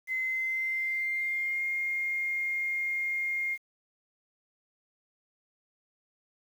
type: tone with pitch glide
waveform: sine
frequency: 2055 to 2126 Hz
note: C7 to C7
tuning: -32 to +27 cents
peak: -28 dBFS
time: 0.07-3.58 s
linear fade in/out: 50 ms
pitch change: +59 cents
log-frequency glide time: 0.2-1.62 s
effects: 9-bit